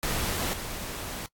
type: noise with level steps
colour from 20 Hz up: pink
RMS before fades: -29 / -36 dBFS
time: 0.03-1.26 s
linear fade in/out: 0 ms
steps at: 0.53 s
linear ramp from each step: 5 ms
effects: noise-tail reverb RT60 0.1 s tail -24 dB re dry + AAC 64 kbps